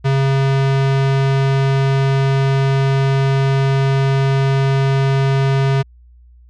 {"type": "tone", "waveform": "square", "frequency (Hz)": 135.9, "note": "C#3", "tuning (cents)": -34, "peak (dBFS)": -13, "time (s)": [0.04, 5.83], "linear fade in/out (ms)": 20, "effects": ["added 60 Hz sine -42 dBFS peak until 6.49 s", "low-pass 4000 Hz 12 dB/octave"]}